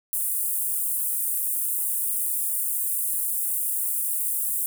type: high-pass noise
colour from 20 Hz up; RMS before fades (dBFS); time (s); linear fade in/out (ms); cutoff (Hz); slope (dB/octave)
pink; -26; 0.13-4.66; 0; 8900; 48
effects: none